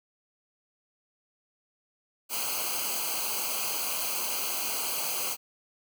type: noise with comb filter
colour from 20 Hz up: white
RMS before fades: -31 dBFS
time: 2.29-5.37 s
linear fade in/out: 50 ms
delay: 0.55 ms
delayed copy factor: -0.9
effects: none